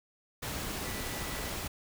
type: tone in noise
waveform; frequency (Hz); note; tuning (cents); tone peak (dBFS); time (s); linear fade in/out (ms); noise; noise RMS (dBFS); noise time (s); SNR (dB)
sine; 1968; B6; -7; -47; 0.85-1.5; 10; pink; -37; 0.42-1.68; -13
effects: none

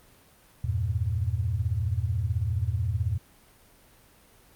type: chord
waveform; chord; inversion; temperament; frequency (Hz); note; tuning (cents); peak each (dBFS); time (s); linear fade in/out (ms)
sine; E diminished; none; equal; 82.41 / 98 / 116.54; E2 / G2 / Bb2; 0 / 0 / 0; -29; 0.64-3.18; 5
effects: pink hiss -57 dBFS RMS until 4.55 s + Opus 32 kbps

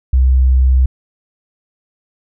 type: tone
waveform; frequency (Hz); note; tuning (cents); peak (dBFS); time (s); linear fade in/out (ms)
sine; 64.5; C2; -24; -7; 0.13-0.86; 5
effects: none

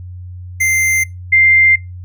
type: tone pair in turn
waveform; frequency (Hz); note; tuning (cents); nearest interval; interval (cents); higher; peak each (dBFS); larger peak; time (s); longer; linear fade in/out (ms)
square / sine; 2087 / 2095; C7 / C7; -5 / +2; unison; 7; second; -12 / -6; second; 0.6-1.04 / 1.32-1.76; neither; 10
effects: noise-tail reverb RT60 0.2 s tail -21 dB re dry + added 90 Hz sine -27 dBFS peak until 2.04 s

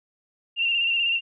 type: tone with vibrato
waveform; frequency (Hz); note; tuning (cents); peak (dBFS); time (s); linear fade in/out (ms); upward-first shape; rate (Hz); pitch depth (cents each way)
sine; 2760; F7; -21; -20; 0.56-1.21; 50; square; 16; 30
effects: none

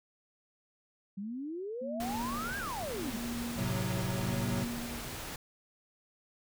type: exponential two-way sweep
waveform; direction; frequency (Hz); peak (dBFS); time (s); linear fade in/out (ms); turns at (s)
sine; up then down; 189.4 to 1661.2 to 189.4; -36; 1.17-3.18; 10; 2.58
type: tone with tremolo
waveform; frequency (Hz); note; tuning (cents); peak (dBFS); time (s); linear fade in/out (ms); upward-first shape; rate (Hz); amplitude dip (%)
sine; 236.8; A#3; +27; -35; 1.81-5.09; 10; sine; 0.81; 95
type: noise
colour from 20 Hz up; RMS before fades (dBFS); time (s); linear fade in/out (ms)
pink; -41; 2-5.36; 2
type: chord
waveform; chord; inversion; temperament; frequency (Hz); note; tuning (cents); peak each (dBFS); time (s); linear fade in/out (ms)
square; F# diminished; first; equal; 110 / 130.81 / 185; A2 / C3 / F#3; 0 / 0 / 0; -37; 3.57-4.65; 20
effects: none

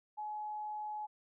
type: tone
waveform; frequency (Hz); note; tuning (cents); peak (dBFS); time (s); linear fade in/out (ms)
sine; 847; G#5; +34; -38; 0.17-1.07; 20
effects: none

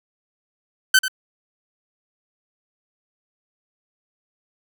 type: tone with echo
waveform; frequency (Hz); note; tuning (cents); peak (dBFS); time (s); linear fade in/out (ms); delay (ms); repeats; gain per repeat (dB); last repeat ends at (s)
sawtooth; 1529; G6; -44; -7; 0.94-0.99; 5; 92; 1; -11; 1.082
effects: none

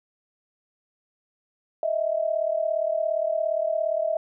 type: tone pair together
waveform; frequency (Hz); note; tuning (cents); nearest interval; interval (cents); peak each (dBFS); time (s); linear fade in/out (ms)
sine; 625 / 662.3; D#5 / E5; +8 / +8; minor second; 100; -25; 1.83-4.17; 2
effects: none

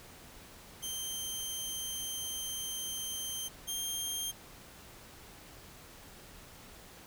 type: tone pair in turn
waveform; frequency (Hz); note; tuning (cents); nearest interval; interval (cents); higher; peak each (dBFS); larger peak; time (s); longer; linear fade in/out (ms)
15% pulse; 3136 / 3191; G7 / G7; 0 / +30; unison; 30; second; -29 / -27; second; 0.82-3.49 / 3.67-4.32; first; 20
effects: pink hiss -53 dBFS RMS until 7.06 s

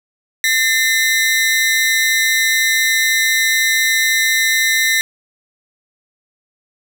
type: ring-modulated tone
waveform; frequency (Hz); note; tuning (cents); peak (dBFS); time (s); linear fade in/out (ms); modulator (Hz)
sawtooth; 1935; B6; -36; -6; 0.44-5.01; 0; 133
effects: none

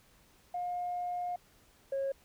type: tone pair in turn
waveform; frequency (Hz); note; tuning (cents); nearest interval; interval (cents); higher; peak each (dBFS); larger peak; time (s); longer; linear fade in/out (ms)
sine; 712 / 544.9; F5 / C#5; +33 / -30; perfect fourth; 463; first; -32 / -29; second; 0.54-1.36 / 1.92-2.12; first; 5
effects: tanh soft clip ceiling -28 dBFS + pink hiss -64 dBFS RMS until 2.24 s

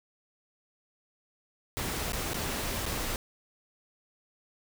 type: noise with dropouts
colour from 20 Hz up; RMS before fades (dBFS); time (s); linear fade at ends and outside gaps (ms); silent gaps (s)
pink; -33; 1.77-3.16; 0; 2.121-2.132 / 2.334-2.343 / 2.856-2.863
effects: none

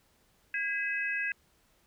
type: tone cluster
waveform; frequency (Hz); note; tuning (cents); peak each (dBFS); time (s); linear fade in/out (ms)
sine; 1636 / 2014 / 2563; G#6 / B6 / E7; -26 / +33 / -49; -32 / -37 / -34; 0.54-1.32; 2
effects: pink hiss -68 dBFS RMS until 1.86 s

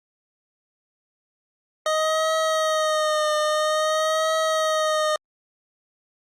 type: tone with vibrato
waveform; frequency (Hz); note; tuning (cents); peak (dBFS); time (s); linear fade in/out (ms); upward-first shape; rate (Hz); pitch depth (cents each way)
25% pulse; 622.3; D#5; 0; -16; 1.86-5.16; 2; triangle; 0.5; 45
effects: low-pass 8000 Hz 12 dB/octave + Opus 48 kbps

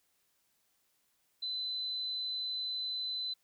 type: tone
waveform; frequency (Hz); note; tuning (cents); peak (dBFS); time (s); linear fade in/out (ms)
sine; 4024; B7; +32; -34; 1.42-3.34; 10
effects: white hiss -75 dBFS RMS until 3.43 s

